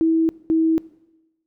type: tone pair in turn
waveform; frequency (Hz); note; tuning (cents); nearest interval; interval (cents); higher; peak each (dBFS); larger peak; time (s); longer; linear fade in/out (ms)
sine; 324.8 / 322.9; E4 / E4; -26 / -36; unison; 10; first; -14; neither; 0.01-0.29 / 0.5-0.78; neither; 0
effects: noise-tail reverb RT60 1.0 s tail -20 dB re dry